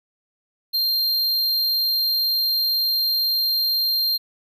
square tone, 4186 Hz, C8, in tune, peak -19 dBFS, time 0.73-4.18 s, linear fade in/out 20 ms, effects none

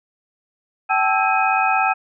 sine tone cluster, 768 / 865 / 1315 / 1618 / 2512 Hz, G5 / A5 / E6 / G#6 / D#7, -36 / -30 / -5 / -46 / +16 cents, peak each -19 / -22 / -21 / -27 / -22 dBFS, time 0.89-1.94 s, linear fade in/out 20 ms, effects none

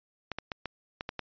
clicks, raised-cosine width 0.3 ms, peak -18 dBFS, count 7, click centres 0.317 / 0.386 / 0.518 / 0.657 / 1.009 / 1.091 / 1.193 s, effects resampled to 11025 Hz

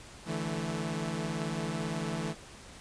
sawtooth chord, D suspended second, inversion none, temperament equal with one note detuned, 146.83 / 164.81 / 217.9 Hz, D3 / E3 / A3, 0 / 0 / -17 cents, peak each -35 / -31 / -33 dBFS, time 0.25-2.35 s, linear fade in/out 50 ms, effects pink hiss -50 dBFS RMS until 2.8 s + resampled to 22050 Hz

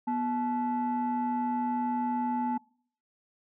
sine tone pair together, 244.4 / 866.9 Hz, B3 / A5, -18 / -26 cents, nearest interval octave + minor seventh, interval 2192 cents, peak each -28 dBFS, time 0.07-2.58 s, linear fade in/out 10 ms, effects noise-tail reverb RT60 0.6 s tail -26 dB re dry + tanh soft clip ceiling -23 dBFS

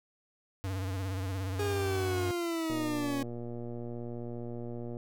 square tone with vibrato, 95 Hz, F#2, 46 cents sharp, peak -33 dBFS, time 0.64-2.31 s, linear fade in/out 0 ms, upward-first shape sine, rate 17 Hz, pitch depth 68 cents each way
40% pulse linear sweep, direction down, 413 to 274.3 Hz, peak -30 dBFS, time 1.59-3.23 s, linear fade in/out 5 ms
click train, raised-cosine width 2 ms, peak -28 dBFS, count 271, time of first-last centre 2.7-4.969 s, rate 119 Hz
effects none

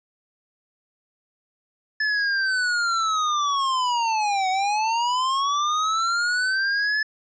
square linear two-way sweep, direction down then up, 1735 to 742 to 1735 Hz, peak -21 dBFS, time 2-7.03 s, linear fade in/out 5 ms, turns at 4.49 s, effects resampled to 16000 Hz

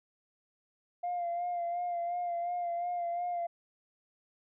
sine tone with vibrato, 698.5 Hz, F5, in tune, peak -30 dBFS, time 1.03-3.47 s, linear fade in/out 10 ms, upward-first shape sine, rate 2.8 Hz, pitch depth 32 cents each way, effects tanh soft clip ceiling -28 dBFS

